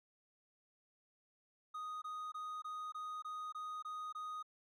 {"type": "tone bursts", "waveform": "triangle", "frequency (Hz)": 1244.5, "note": "D#6", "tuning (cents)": 0, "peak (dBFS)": -40, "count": 9, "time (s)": [1.74, 4.428], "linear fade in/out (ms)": 10, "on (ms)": 280, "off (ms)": 21, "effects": []}